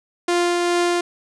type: tone with tremolo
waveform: sawtooth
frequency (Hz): 349.2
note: F4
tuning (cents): 0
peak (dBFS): -12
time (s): 0.28-1.01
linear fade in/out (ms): 5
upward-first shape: triangle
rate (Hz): 2.4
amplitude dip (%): 25
effects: resampled to 22050 Hz + 9-bit